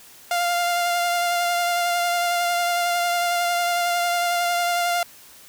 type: tone with vibrato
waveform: sawtooth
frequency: 698.5 Hz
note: F5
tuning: in tune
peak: -16 dBFS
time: 0.31-5.03 s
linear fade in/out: 2 ms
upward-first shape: sine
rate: 11 Hz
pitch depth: 15 cents each way
effects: white hiss -47 dBFS RMS until 5.48 s